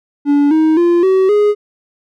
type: tone with pitch steps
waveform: triangle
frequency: 287.3 / 315.1 / 345.6 / 379.1 / 415.8 Hz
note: D4 / D#4 / F4 / F#4 / G#4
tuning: -38 / +22 / -18 / +42 / +2 cents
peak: -6 dBFS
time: 0.25-1.55 s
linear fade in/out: 50 ms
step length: 260 ms
effects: none